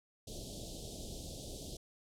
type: band-stop noise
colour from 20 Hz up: pink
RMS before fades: -45 dBFS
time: 0.27-1.77 s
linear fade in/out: 5 ms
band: 680 to 3300 Hz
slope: 48 dB/octave
effects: low-pass 10000 Hz 12 dB/octave